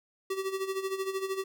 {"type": "tone with tremolo", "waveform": "square", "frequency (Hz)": 384.6, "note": "G4", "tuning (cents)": -33, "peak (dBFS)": -29, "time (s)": [0.3, 1.44], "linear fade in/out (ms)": 5, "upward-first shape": "sine", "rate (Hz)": 13, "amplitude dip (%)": 70, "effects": []}